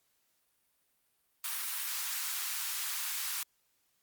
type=high-pass noise; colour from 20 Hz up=white; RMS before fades=-36 dBFS; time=1.44-3.43 s; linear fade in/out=2 ms; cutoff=1000 Hz; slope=24 dB/octave; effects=white hiss -75 dBFS RMS until 4.02 s + Opus 48 kbps